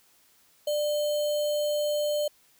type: tone with sample-and-hold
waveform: sine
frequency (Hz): 594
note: D5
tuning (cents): +20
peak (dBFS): -24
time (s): 0.67-2.28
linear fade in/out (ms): 5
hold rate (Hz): 3675
effects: white hiss -62 dBFS RMS until 2.59 s